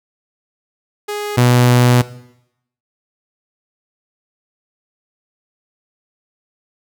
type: tone pair in turn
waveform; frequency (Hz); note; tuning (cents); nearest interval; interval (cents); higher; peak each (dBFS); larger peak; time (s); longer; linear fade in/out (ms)
sawtooth; 415.3 / 123.04; G#4 / B2; 0 / -6; octave + major sixth; 2106; first; -17 / -5; second; 1.08-1.37 / 1.37-2.02; second; 10
effects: noise-tail reverb RT60 0.8 s tail -17 dB re dry